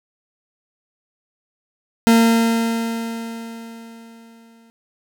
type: tone with exponential decay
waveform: 40% pulse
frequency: 228.7 Hz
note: A#3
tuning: 33 cents flat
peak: -8 dBFS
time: 2.07-4.7 s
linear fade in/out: 0 ms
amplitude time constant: 570 ms
effects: none